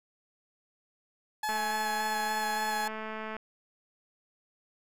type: tone with vibrato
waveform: 30% pulse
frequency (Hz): 849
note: G#5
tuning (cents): +38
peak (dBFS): -27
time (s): 1.43-2.88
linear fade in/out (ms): 5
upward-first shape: square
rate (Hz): 3.5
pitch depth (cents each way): 13
type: click train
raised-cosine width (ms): 0.5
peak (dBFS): -24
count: 410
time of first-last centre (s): 1.49-3.366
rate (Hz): 218
effects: none